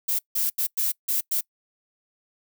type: noise bursts at uneven times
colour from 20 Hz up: violet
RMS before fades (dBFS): -24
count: 6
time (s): 0.08-0.19 / 0.35-0.5 / 0.58-0.67 / 0.77-0.92 / 1.08-1.21 / 1.31-1.41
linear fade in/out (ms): 10
effects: noise-tail reverb RT60 0.1 s tail -24 dB re dry